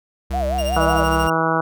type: tone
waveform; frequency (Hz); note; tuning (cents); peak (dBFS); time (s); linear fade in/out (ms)
square; 66.3; C2; +23; -23; 0.3-1.28; 10
type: tone with vibrato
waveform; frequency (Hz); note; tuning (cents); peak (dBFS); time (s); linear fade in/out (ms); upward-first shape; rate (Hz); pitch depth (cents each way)
sine; 659.3; E5; 0; -20; 0.33-1.04; 10; sine; 5.4; 200
type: tone with tremolo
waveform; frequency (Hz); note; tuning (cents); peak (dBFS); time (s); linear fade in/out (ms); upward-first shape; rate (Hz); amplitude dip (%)
sawtooth; 2806; F7; +8; -23; 0.58-1.3; 5; sine; 13; 80
type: harmonic tone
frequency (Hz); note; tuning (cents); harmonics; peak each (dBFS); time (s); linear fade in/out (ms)
162.5; E3; -24; 1 / 2 / 3 / 4 / 5 / 6 / 7 / 8 / 9; -25 / -25 / -25 / -25 / -25 / -25 / -25 / -25 / -25; 0.76-1.61; 5
effects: none